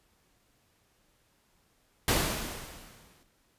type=noise with exponential decay; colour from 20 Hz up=pink; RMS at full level=-24 dBFS; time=2.08-3.23 s; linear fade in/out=1 ms; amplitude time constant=250 ms; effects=pink hiss -69 dBFS RMS until 3.58 s + resampled to 32000 Hz